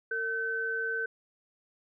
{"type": "tone pair together", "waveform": "sine", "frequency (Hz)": [453.3, 1529], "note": ["A#4", "G6"], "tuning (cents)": [-48, -44], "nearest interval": "octave + major sixth", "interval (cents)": 2104, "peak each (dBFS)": [-36, -30], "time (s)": [0.11, 1.06], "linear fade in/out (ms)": 5, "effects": []}